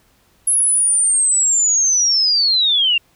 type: linear sweep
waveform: sine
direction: down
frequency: 10770 to 2718 Hz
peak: -12 dBFS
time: 0.47-2.98 s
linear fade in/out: 5 ms
effects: pink hiss -57 dBFS RMS until 3.15 s